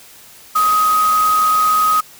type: tone in noise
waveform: sine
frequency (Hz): 1257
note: D#6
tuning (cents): +17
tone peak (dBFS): -11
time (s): 0.55-2.01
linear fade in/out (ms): 10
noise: white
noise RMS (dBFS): -26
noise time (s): 0.55-2.01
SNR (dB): +12
effects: white hiss -42 dBFS RMS until 2.19 s